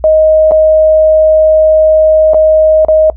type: tone with dropouts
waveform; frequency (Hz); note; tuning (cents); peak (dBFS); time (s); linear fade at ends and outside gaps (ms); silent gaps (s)
sine; 626; D#5; +10; -3; 0.04-3.1; 1; 0.511-0.518 / 2.335-2.344 / 2.849-2.884
effects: noise-tail reverb RT60 0.1 s tail -20 dB re dry + added 60 Hz sine -25 dBFS peak until 3.16 s